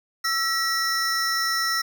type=tone cluster; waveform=square; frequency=1329 / 1919 / 5370 Hz; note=E6 / A#6 / E8; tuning=+14 / +50 / +31 cents; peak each=-27 dBFS; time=0.24-1.82 s; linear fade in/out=10 ms; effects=none